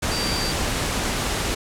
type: tone in noise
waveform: sine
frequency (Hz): 4669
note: D8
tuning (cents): -11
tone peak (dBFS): -27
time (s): 0.11-0.52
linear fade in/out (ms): 10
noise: pink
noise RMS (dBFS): -24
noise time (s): 0.02-1.55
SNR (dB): -6
effects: low-pass 10000 Hz 12 dB/octave